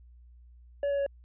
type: tone with pitch steps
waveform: triangle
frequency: 568 / 563.4 / 558.9 Hz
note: C#5 / C#5 / C#5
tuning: +42 / +28 / +14 cents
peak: -24 dBFS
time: 0.83-1.064 s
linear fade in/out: 2 ms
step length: 78 ms
effects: added 60 Hz sine -51 dBFS peak until 1.24 s + resampled to 8000 Hz